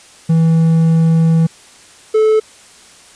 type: tone pair in turn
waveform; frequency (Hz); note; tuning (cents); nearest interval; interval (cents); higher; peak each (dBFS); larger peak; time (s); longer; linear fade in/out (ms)
triangle; 163.2 / 434.8; E3 / A4; -17 / -21; octave + perfect fourth; 1696; second; -6; neither; 0.29-1.47 / 2.14-2.4; first; 10
effects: white hiss -42 dBFS RMS until 3.15 s + resampled to 22050 Hz